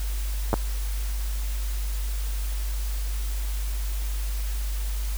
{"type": "clicks", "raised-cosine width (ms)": 1, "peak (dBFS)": -8, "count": 2, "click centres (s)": [0.531, 0.54], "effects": ["added 50 Hz sine -25 dBFS peak until 5.17 s", "white hiss -40 dBFS RMS until 5.17 s"]}